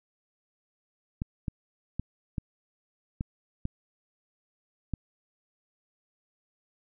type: clicks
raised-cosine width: 5 ms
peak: -18 dBFS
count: 7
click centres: 1.219 / 1.482 / 1.996 / 2.382 / 3.209 / 3.654 / 4.937 s
effects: none